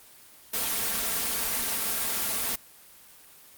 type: noise with comb filter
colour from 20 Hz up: white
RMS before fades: -28 dBFS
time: 0.53-2.56 s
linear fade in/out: 10 ms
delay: 4.4 ms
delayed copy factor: +0.55
effects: white hiss -52 dBFS RMS until 3.57 s + Opus 24 kbps